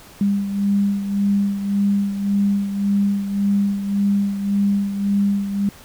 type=beating tone pair; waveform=sine; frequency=200.2 / 202 Hz; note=G3 / G#3; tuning=+37 / -48 cents; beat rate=1.8 Hz; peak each=-17 / -24 dBFS; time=0.21-5.69 s; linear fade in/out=2 ms; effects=pink hiss -44 dBFS RMS until 5.84 s